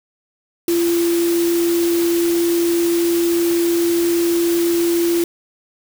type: tone in noise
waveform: sine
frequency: 341.3 Hz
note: F4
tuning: 40 cents flat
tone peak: -14 dBFS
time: 0.68-5.24 s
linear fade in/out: 2 ms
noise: white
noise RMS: -27 dBFS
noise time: 0.68-5.24 s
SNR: +10 dB
effects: none